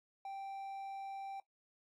triangle tone, 783 Hz, G5, 2 cents flat, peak -40 dBFS, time 0.25-1.4 s, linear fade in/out 2 ms, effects noise-tail reverb RT60 0.1 s tail -18 dB re dry + AAC 64 kbps

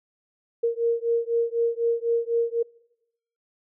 sine beating tone pair, 463.9 / 467.9 Hz, A#4 / A#4, -8 / +6 cents, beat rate 4 Hz, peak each -24 dBFS, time 0.63-2.63 s, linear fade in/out 10 ms, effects noise-tail reverb RT60 0.9 s tail -25 dB re dry

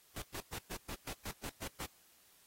pink noise bursts, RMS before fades -43 dBFS, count 10, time 0.16-1.86 s, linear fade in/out 5 ms, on 62 ms, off 120 ms, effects white hiss -66 dBFS RMS until 2.46 s + AAC 48 kbps

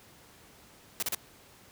white noise bursts, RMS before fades -31 dBFS, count 3, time 1-1.147 s, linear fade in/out 0 ms, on 25 ms, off 36 ms, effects pink hiss -56 dBFS RMS until 1.71 s + high-pass 60 Hz 12 dB/octave

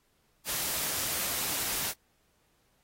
white noise, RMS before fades -32 dBFS, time 0.45-1.94 s, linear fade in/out 50 ms, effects pink hiss -71 dBFS RMS until 2.83 s + AAC 48 kbps

